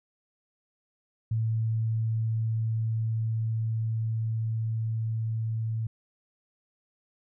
sine tone with level ramp, 111.9 Hz, A2, 30 cents sharp, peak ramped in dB -24 to -27 dBFS, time 1.31-5.87 s, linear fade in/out 5 ms, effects none

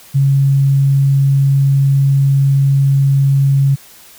sine tone, 137.8 Hz, C#3, 10 cents flat, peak -8 dBFS, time 0.14-3.76 s, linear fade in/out 20 ms, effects white hiss -41 dBFS RMS until 4.18 s

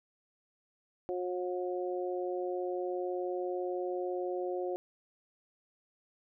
harmonic tone, 180.4 Hz, F#3, 44 cents flat, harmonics 2 / 3 / 4, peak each -34 / -38 / -41 dBFS, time 1.09-4.76 s, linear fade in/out 0 ms, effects none

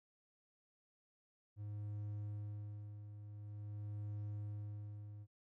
triangle tone with tremolo, 104 Hz, G#2, 3 cents sharp, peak -39 dBFS, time 1.56-5.27 s, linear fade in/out 50 ms, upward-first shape sine, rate 0.47 Hz, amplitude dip 60%, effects none

